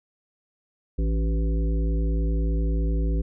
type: harmonic tone with a mistuned harmonic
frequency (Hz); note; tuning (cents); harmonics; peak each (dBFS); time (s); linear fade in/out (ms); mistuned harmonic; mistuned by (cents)
55; A1; 0; 1 / 3 / 5 / 7 / 9; -21 / -31 / -34 / -37 / -40; 0.98-3.22; 10; 5; +42
effects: none